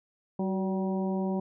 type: harmonic tone with a mistuned harmonic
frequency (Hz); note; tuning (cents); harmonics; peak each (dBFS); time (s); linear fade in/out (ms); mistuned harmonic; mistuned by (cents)
191.3; G3; -42; 1 / 2 / 3 / 4 / 5; -28 / -34 / -38 / -40 / -42; 0.39-1.4; 5; 2; -47
effects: none